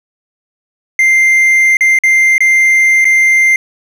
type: tone with dropouts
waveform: triangle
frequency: 2093 Hz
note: C7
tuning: in tune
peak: -4 dBFS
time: 0.99-3.56 s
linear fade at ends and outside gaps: 2 ms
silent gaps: 1.77-1.808 / 1.988-2.036 / 2.381-2.405 / 3.045-3.052 s
effects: none